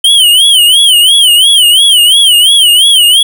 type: tone with vibrato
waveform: square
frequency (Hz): 3088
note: G7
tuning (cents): -27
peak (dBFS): -3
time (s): 0.04-3.23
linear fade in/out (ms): 5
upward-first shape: sine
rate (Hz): 2.9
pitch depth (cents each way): 150
effects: none